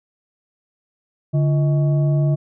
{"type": "tone with frequency modulation", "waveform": "sine", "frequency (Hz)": 145.6, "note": "D3", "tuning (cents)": -15, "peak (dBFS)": -14, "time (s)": [1.33, 2.36], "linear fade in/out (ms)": 20, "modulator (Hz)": 487, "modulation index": 0.4, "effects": []}